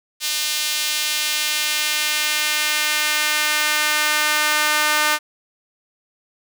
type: tone with high-pass filter sweep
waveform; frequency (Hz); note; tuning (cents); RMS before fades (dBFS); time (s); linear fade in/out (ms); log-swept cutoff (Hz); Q
sawtooth; 302.2; D4; +50; -20; 0.2-5.19; 50; 3600 to 1300; 1.1
effects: none